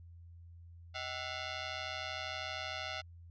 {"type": "ring-modulated tone", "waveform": "10% pulse", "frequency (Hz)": 698.5, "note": "F5", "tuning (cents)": 0, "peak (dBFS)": -27, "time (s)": [0.94, 3.02], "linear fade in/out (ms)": 20, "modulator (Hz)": 66.4, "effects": ["added 85 Hz sine -51 dBFS peak until 3.3 s", "resampled to 16000 Hz"]}